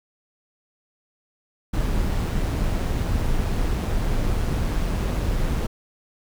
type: noise with amplitude modulation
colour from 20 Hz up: brown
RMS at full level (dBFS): -21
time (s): 1.73-5.67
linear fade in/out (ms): 10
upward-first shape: sine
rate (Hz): 162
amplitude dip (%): 35
effects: none